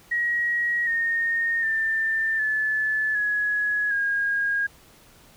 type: tone with pitch steps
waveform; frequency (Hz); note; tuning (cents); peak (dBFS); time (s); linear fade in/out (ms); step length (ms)
sine; 1900 / 1842.7 / 1787.2 / 1733.3 / 1681 / 1630.3; A#6 / A#6 / A6 / A6 / G#6 / G#6; +33 / -21 / +27 / -26 / +20 / -33; -21; 0.11-4.67; 10; 760
effects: pink hiss -53 dBFS RMS until 5.36 s